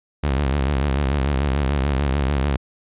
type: tone with vibrato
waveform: sawtooth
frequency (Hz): 69.3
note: C#2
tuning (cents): 0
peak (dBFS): -14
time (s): 0.23-2.57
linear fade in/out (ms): 10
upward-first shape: sine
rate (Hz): 6.8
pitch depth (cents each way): 120
effects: resampled to 8000 Hz